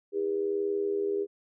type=tone with amplitude modulation; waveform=sine; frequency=403.3 Hz; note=G4; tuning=49 cents sharp; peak=-23 dBFS; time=0.12-1.27 s; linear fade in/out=50 ms; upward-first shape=sine; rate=81 Hz; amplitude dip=70%; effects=none